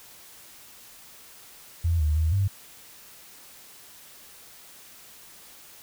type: tone with pitch steps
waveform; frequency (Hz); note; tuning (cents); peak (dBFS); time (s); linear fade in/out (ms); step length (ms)
sine; 84 / 75.8 / 79.5 / 98; E2 / D#2 / D#2 / G2; +33 / -45 / +38 / 0; -20; 1.84-2.48; 10; 160
effects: white hiss -49 dBFS RMS until 5.82 s